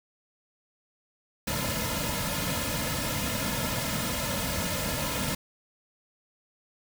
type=noise with comb filter; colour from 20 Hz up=pink; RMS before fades=-30 dBFS; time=1.47-5.35 s; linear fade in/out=5 ms; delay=2.6 ms; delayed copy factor=-0.85; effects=none